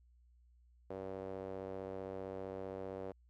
sawtooth tone with band-pass filter, 95.4 Hz, G2, 47 cents flat, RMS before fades -44 dBFS, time 0.9-3.12 s, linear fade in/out 5 ms, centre 510 Hz, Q 2.5, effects added 60 Hz sine -63 dBFS peak until 3.29 s + MP3 96 kbps

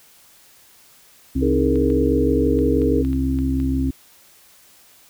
harmonic tone, 66.2 Hz, C2, 21 cents sharp, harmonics 1 / 2 / 4 / 5, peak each -22 / -27 / -20 / -32 dBFS, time 1.35-3.91 s, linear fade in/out 10 ms
sine chord, D# suspended fourth, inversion none, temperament equal, 311.1 / 415.3 / 466.2 Hz, D#4 / G#4 / A#4, 0 / 0 / 0 cents, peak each -22 dBFS, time 1.41-3.03 s, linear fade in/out 20 ms
clicks, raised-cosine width 0.3 ms, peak -26 dBFS, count 8, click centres 1.757 / 1.902 / 2.589 / 2.818 / 3.049 / 3.131 / 3.388 / 3.601 s
effects white hiss -51 dBFS RMS until 5.09 s

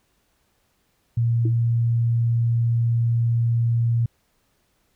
sine tone, 116.9 Hz, A#2, 5 cents sharp, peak -17 dBFS, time 1.17-4.06 s, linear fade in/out 5 ms
sine tone with exponential decay, 324.5 Hz, E4, 27 cents flat, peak -22 dBFS, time 1.45-1.54 s, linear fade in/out 5 ms, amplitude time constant 19 ms
effects pink hiss -67 dBFS RMS until 4.95 s

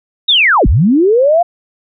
sine linear two-way sweep, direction down then up, 3825 to 34.95 to 714 Hz, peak -6 dBFS, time 0.28-1.43 s, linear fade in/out 10 ms, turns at 0.67 s, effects none

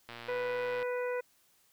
click train, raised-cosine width 0.3 ms, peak -28 dBFS, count 88, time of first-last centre 0.09-0.827 s, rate 118 Hz
harmonic tone, 493.9 Hz, B4, in tune, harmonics 1 / 2 / 3 / 4 / 5, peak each -32 / -42 / -43 / -45 / -48 dBFS, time 0.28-1.21 s, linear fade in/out 10 ms
effects white hiss -68 dBFS RMS until 1.72 s

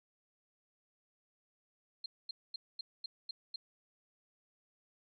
sine tone bursts, 4186 Hz, C8, in tune, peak -38 dBFS, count 7, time 2.04-3.56 s, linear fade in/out 5 ms, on 20 ms, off 230 ms, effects none

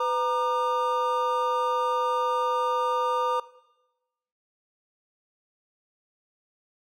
triangle tone cluster, 502 / 936 / 1204 Hz, B4 / A#5 / D6, +28 / +7 / +43 cents, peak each -26 / -26 / -26 dBFS, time 0-3.4 s, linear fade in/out 5 ms, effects noise-tail reverb RT60 1.0 s tail -18 dB re dry

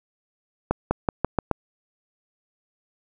accelerating click train, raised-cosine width 1 ms, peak -6 dBFS, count 6, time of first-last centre 0.71-1.513 s, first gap 200 ms, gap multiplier 0.89, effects none

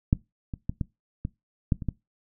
clicks, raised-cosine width 5 ms, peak -6 / -20 / -15 / -15 / -17 / -9 / -22 / -14 dBFS, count 8, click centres 0.129 / 0.538 / 0.695 / 0.812 / 1.251 / 1.722 / 1.822 / 1.887 s, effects noise-tail reverb RT60 0.2 s tail -21 dB re dry

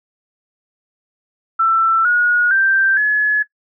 sine tone with pitch steps, 1335 / 1447.4 / 1569.4 / 1701.5 Hz, E6 / F#6 / G6 / G#6, +22 / -39 / +2 / +41 cents, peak -11 dBFS, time 1.59-3.43 s, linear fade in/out 10 ms, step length 460 ms, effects noise-tail reverb RT60 0.1 s tail -19 dB re dry

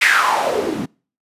white noise with band-pass filter sweep, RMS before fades -17 dBFS, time 0.01-0.86 s, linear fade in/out 10 ms, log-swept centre 2200 to 200 Hz, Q 5.2, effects noise-tail reverb RT60 0.4 s tail -26 dB re dry + resampled to 32000 Hz

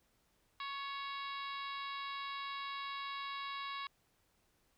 harmonic tone with a mistuned harmonic, 554.4 Hz, C#5, in tune, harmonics 2 / 3 / 4 / 5 / 6 / 7 / 8 / 9, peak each -42 / -51 / -49 / -52 / -53 / -49 / -58 / -60 dBFS, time 0.6-3.87 s, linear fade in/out 2 ms, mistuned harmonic 3, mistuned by +28 cents, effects pink hiss -75 dBFS RMS until 4.77 s

